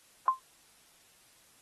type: tone with exponential decay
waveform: sine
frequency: 1046.5 Hz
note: C6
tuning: in tune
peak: -17 dBFS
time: 0.28-0.4 s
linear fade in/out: 1 ms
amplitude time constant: 24 ms
effects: white hiss -62 dBFS RMS until 1.61 s + AAC 32 kbps